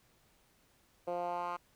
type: tone with band-pass filter sweep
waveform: 10% pulse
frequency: 175.2 Hz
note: F3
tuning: 6 cents sharp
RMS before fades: -37 dBFS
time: 1.07-1.57 s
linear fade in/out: 10 ms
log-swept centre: 530 to 1200 Hz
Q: 2.4
effects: pink hiss -69 dBFS RMS until 1.75 s